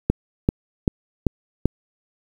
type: click train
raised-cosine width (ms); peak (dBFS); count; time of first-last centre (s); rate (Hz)
3; -3; 5; 0.1-1.656; 2.57
effects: 7-bit